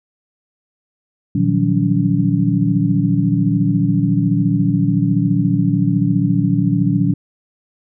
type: tone cluster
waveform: sine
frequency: 118.5 / 153.6 / 174.8 / 188.9 / 284.8 Hz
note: A#2 / D#3 / F3 / F#3 / C#4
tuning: +29 / -22 / +2 / +36 / +47 cents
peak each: -19 dBFS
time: 1.35-7.14 s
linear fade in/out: 5 ms
effects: none